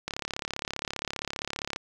click train, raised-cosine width 0.2 ms, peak -14 dBFS, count 60, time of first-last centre 0.08-1.761 s, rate 35.1 Hz, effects none

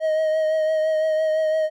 triangle tone with vibrato, 628 Hz, D#5, 16 cents sharp, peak -16 dBFS, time 0-1.7 s, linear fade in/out 50 ms, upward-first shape triangle, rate 5.9 Hz, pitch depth 26 cents each way, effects none

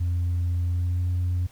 sine tone with pitch glide, 87.31 to 89.09 Hz, F2 to F2, 0 to +35 cents, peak -20 dBFS, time 0-1.47 s, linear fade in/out 10 ms, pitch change +35 cents, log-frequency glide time 0.67-1.03 s, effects tanh soft clip ceiling -20 dBFS + pink hiss -55 dBFS RMS until 1.51 s

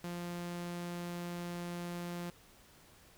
sawtooth tone, 174.2 Hz, F3, 4 cents flat, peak -35 dBFS, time 0.04-2.3 s, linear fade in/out 2 ms, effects pink hiss -61 dBFS RMS until 3.17 s

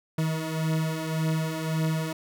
40% pulse beating tone pair, 157.9 / 159.7 Hz, D#3 / D#3, +26 / +45 cents, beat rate 1.8 Hz, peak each -30 / -26 dBFS, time 0.18-2.13 s, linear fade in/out 5 ms, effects none

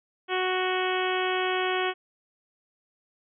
harmonic tone with a mistuned harmonic, 370 Hz, F#4, in tune, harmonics 1 / 2 / 3 / 4 / 5 / 6 / 7 / 8 / 9, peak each -28 / -31 / -33 / -34 / -35 / -36 / -36 / -37 / -38 dBFS, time 0.28-1.94 s, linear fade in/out 50 ms, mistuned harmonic 9, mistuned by -32 cents, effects none

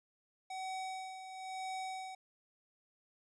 square tone with tremolo, 756 Hz, F#5, 37 cents sharp, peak -39 dBFS, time 0.5-2.15 s, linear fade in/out 5 ms, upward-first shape sine, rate 1 Hz, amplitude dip 60%, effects resampled to 22050 Hz

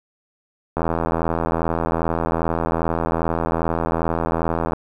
click train, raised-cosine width 1 ms, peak -7 dBFS, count 328, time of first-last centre 0.77-4.734 s, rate 82.5 Hz, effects 8-bit

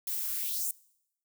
violet noise with high-pass filter sweep, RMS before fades -33 dBFS, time 0.07-0.71 s, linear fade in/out 2 ms, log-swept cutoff 380 to 8900 Hz, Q 2.7, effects noise-tail reverb RT60 0.8 s tail -23 dB re dry

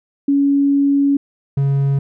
sine / triangle tone pair in turn, 280.6 / 138.73 Hz, C#4 / C#3, +21 / +2 cents, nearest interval octave, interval 1219 cents, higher first, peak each -11 dBFS, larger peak neither, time 0.28-1.17 / 1.57-1.99 s, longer first, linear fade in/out 5 ms, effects none

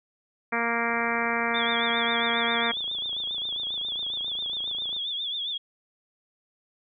harmonic tone, 233.1 Hz, A#3, in tune, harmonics 1 / 2 / 3 / 4 / 5 / 6 / 7 / 8 / 9 / 10, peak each -33 / -33 / -33 / -33 / -33 / -33 / -33 / -33 / -33 / -33 dBFS, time 0.52-2.72 s, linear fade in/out 10 ms
click train, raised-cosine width 1 ms, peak -34 dBFS, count 114, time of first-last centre 0.9-4.965 s, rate 27.8 Hz
sine tone with vibrato, 3448 Hz, A7, 36 cents flat, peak -28 dBFS, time 1.54-5.58 s, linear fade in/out 10 ms, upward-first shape triangle, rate 7.4 Hz, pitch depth 110 cents each way
effects none

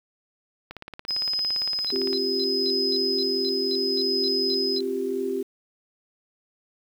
click train, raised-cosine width 0.3 ms, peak -21 dBFS, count 26, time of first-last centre 0.71-2.13 s, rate 17.6 Hz
sine tone with tremolo, 5050 Hz, D#8, 25 cents sharp, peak -23 dBFS, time 1.08-4.79 s, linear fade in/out 10 ms, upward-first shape sine, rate 0.7 Hz, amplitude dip 30%
sine tone bursts, 4064 Hz, B7, 49 cents sharp, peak -30 dBFS, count 12, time 1.87-4.806 s, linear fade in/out 0 ms, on 43 ms, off 220 ms
sine chord, C suspended fourth, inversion none, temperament equal, 261.6 / 349.2 / 392 Hz, C4 / F4 / G4, 0 / 0 / 0 cents, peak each -31 / -32 / -26 dBFS, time 1.92-5.43 s, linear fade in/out 10 ms
effects 8-bit

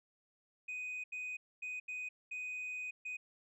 sine tone bursts at uneven times, 2497 Hz, D#7, 6 cents sharp, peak -37 dBFS, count 6, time 0.68-1.04 / 1.12-1.37 / 1.62-1.8 / 1.88-2.09 / 2.31-2.91 / 3.05-3.17 s, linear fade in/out 10 ms, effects tanh soft clip ceiling -38 dBFS

